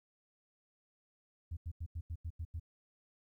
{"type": "tone bursts", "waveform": "sine", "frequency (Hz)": 82.41, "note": "E2", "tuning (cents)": 0, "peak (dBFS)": -36, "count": 8, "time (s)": [1.51, 2.598], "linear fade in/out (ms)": 10, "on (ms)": 59, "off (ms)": 88, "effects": ["tanh soft clip ceiling -34 dBFS", "13-bit"]}